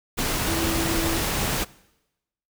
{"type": "tone in noise", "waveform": "sine", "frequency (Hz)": 329.6, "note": "E4", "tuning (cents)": 0, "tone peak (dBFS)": -27, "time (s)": [0.46, 1.18], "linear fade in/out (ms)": 20, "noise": "pink", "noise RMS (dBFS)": -25, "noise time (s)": [0.17, 1.65], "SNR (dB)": -5, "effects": ["noise-tail reverb RT60 0.9 s tail -21 dB re dry"]}